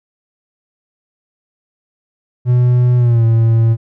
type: tone with pitch glide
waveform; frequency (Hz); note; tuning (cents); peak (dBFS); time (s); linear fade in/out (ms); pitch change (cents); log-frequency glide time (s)
triangle; 123.47 to 113.88; B2 to A#2; 0 to -40; -6; 2.45-3.77; 50; -140; 2.97-3.24
effects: none